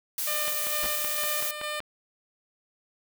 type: noise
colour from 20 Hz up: blue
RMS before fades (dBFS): -30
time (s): 0.18-1.51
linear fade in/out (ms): 2
type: tone with tremolo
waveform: 10% pulse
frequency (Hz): 601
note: D5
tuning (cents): +40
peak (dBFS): -22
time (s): 0.27-1.8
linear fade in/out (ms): 5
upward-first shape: square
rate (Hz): 2.2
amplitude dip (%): 40
type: click train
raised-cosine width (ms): 0.3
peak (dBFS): -19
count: 8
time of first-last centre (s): 0.48-1.803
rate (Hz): 5.29
type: noise with exponential decay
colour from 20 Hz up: pink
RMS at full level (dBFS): -31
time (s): 0.83-0.96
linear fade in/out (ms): 2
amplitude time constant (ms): 28
effects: none